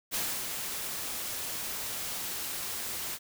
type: noise with ADSR envelope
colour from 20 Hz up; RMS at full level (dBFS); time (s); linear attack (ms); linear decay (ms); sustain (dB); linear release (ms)
white; -31; 0.11-3.19; 37; 280; -5; 51
effects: none